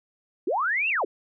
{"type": "linear two-way sweep", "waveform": "sine", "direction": "up then down", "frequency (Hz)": [293.7, 2794, 293.7], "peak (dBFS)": -22, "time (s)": [0.47, 1.05], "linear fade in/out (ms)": 5, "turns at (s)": 0.89, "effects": []}